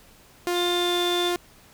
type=tone; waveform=sawtooth; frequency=352.2 Hz; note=F4; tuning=15 cents sharp; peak=-19 dBFS; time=0.47-1.36 s; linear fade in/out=0 ms
type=tone with pitch glide; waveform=sine; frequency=3573 to 3538 Hz; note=A7 to A7; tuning=+26 to +9 cents; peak=-26 dBFS; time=0.53-1.33 s; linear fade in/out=50 ms; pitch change=-17 cents; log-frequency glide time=0.71-0.93 s
effects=pink hiss -53 dBFS RMS until 1.73 s